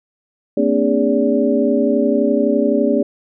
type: tone cluster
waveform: sine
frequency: 227 / 258.6 / 290.7 / 408.9 / 575 Hz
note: A#3 / C4 / D4 / G#4 / D5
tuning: -46 / -20 / -18 / -27 / -37 cents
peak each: -19 dBFS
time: 0.57-3.03 s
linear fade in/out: 5 ms
effects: none